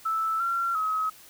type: tone with pitch steps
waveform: sine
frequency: 1316 / 1368 / 1275 Hz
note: E6 / F6 / D#6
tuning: -3 / -36 / +42 cents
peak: -24 dBFS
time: 0.05-1.1 s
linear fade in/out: 10 ms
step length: 350 ms
effects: white hiss -51 dBFS RMS until 1.29 s